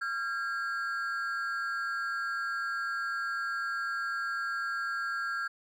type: ring-modulated tone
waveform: triangle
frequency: 1500 Hz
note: F#6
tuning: 23 cents sharp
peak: -26 dBFS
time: 0.01-5.48 s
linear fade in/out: 10 ms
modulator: 124 Hz
effects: none